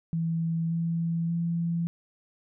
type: tone with pitch steps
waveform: sine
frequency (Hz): 164.81 / 166.82 / 168.86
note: E3 / E3 / E3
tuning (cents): 0 / +21 / +42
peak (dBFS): -25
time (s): 0.13-1.87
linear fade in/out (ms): 0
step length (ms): 580
effects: none